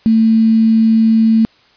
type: tone with quantisation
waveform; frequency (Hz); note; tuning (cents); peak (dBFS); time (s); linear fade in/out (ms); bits
sine; 223.3; A3; +26; -7; 0.06-1.45; 0; 5
effects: white hiss -50 dBFS RMS until 1.76 s + resampled to 11025 Hz